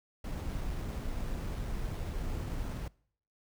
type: noise with sample-and-hold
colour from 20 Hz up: brown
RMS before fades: -36 dBFS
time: 0.24-2.88 s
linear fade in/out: 5 ms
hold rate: 7350 Hz
effects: noise-tail reverb RT60 0.6 s tail -24 dB re dry